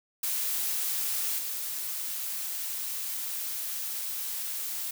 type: noise with level steps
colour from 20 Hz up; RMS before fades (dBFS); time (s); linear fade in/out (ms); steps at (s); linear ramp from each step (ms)
blue; -30 / -34; 0.23-4.91; 5; 1.38; 10
effects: none